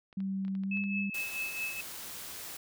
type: clicks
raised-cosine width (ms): 0.3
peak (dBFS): -38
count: 8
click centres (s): 0.128 / 0.204 / 0.45 / 0.481 / 0.552 / 0.636 / 0.772 / 0.839
type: tone with pitch glide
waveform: sine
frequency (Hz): 193 to 199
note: G3 to G3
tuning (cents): -27 to +26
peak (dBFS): -31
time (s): 0.17-1.1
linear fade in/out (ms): 5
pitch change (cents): +53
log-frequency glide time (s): 0.64-0.78
type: tone with tremolo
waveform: sine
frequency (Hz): 2603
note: E7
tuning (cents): -22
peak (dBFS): -31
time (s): 0.71-1.81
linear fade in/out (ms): 5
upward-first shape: triangle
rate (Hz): 4.6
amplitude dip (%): 70
type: noise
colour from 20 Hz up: white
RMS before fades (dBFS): -43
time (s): 1.14-2.57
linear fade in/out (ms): 5
effects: none